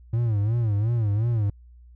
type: tone with vibrato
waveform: triangle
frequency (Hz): 110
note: A2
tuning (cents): 0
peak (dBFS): -18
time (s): 0.13-1.5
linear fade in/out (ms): 5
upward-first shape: sine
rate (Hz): 2.8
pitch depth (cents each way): 150
effects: added 60 Hz sine -46 dBFS peak until 1.95 s